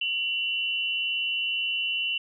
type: tone pair together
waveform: sine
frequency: 2741 / 2960 Hz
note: F7 / F#7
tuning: -33 / 0 cents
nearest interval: minor second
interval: 133 cents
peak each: -28 dBFS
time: 0.01-2.18 s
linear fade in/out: 5 ms
effects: none